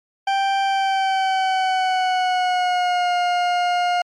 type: tone with pitch glide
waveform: 40% pulse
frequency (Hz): 784 to 710.7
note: G5 to F5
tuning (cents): 0 to +30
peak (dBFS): -16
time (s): 0.27-4.02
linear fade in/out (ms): 5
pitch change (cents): -170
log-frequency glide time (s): 0.62-3.15
effects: low-pass 4000 Hz 12 dB/octave + MP3 96 kbps